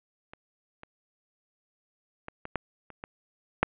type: clicks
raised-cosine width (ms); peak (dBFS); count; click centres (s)
0.5; -28 / -28 / -22 / -22 / -12 / -30 / -22 / -6; 8; 0.335 / 0.834 / 2.284 / 2.454 / 2.557 / 2.903 / 3.039 / 3.63
effects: resampled to 8000 Hz + 8-bit